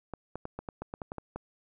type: clicks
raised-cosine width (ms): 1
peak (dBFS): -23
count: 11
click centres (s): 0.137 / 0.356 / 0.454 / 0.59 / 0.688 / 0.82 / 0.939 / 1.018 / 1.119 / 1.183 / 1.36
effects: none